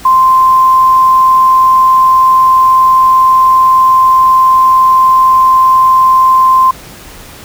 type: tone with quantisation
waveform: sine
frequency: 1042 Hz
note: C6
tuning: 7 cents flat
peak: -3 dBFS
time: 0.05-6.71 s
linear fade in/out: 5 ms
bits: 5
effects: pink hiss -32 dBFS RMS until 7.44 s